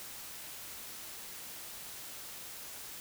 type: silence
effects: white hiss -46 dBFS RMS until 3 s